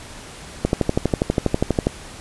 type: click train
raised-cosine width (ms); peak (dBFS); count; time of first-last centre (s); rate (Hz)
2; -3; 16; 0.65-1.87; 12.3
effects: pink hiss -38 dBFS RMS until 2.2 s + resampled to 24000 Hz